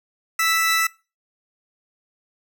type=tone pair together; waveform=sawtooth; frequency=1318.5 / 1975.5 Hz; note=E6 / B6; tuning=0 / 0 cents; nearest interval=perfect fifth; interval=700 cents; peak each=-17 dBFS; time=0.39-0.87 s; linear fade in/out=5 ms; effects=noise-tail reverb RT60 0.3 s tail -22 dB re dry